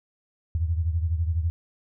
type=beating tone pair; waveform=sine; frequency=80.8 / 92.8 Hz; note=E2 / F#2; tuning=-34 / +6 cents; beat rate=12 Hz; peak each=-23 / -29 dBFS; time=0.55-1.5 s; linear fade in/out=0 ms; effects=none